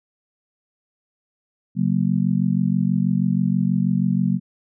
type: chord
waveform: sine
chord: F# major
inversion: second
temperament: just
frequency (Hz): 138.75 / 185 / 231.2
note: C#3 / F#3 / A#3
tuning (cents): +2 / 0 / -14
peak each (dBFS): -23 / -19 / -23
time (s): 1.75-4.4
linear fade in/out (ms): 50
effects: none